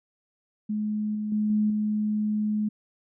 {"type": "tone with level steps", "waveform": "sine", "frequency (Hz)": 212, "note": "G#3", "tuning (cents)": 36, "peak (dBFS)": [-25, -27, -22, -20, -23], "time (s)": [0.69, 2.69], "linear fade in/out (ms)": 10, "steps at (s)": [1.15, 1.32, 1.5, 1.7], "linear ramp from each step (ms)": 2, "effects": []}